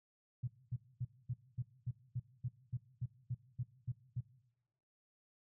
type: tone bursts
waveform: sine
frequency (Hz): 123.5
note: B2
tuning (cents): 0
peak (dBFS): -35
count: 14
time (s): 0.43-4.208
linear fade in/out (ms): 10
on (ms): 47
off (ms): 240
effects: noise-tail reverb RT60 1.0 s tail -19 dB re dry